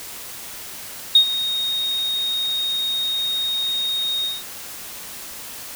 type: tone with ADSR envelope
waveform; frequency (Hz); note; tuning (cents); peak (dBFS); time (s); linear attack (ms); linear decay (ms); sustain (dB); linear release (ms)
sine; 3724; A#7; -2; -5; 1.15-4.44; 4; 89; -15; 200
effects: tanh soft clip ceiling -4 dBFS + white hiss -35 dBFS RMS until 5.75 s